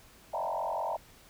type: tone with frequency modulation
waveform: sine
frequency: 780 Hz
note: G5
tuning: 9 cents flat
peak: -30 dBFS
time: 0.33-0.97 s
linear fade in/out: 10 ms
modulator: 45.2 Hz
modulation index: 4.2
effects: pink hiss -57 dBFS RMS until 1.29 s